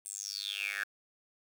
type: tone with high-pass filter sweep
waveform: 10% pulse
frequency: 100 Hz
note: G2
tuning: 35 cents sharp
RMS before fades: -38 dBFS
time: 0.05-0.84 s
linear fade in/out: 10 ms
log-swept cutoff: 9100 to 1600 Hz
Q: 9.5
effects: 9-bit